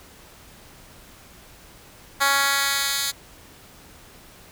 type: tone with high-pass filter sweep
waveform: 10% pulse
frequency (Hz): 278.1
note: C#4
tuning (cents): +6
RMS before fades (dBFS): -22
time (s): 2.2-3.12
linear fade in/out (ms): 20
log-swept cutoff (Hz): 1100 to 3700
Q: 0.84
effects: pink hiss -48 dBFS RMS until 4.51 s